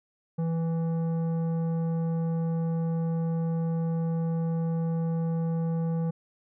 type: tone with tanh clipping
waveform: sine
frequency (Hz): 164.81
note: E3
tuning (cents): 0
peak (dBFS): -27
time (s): 0.38-6.11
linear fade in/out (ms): 10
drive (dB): 11
effects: none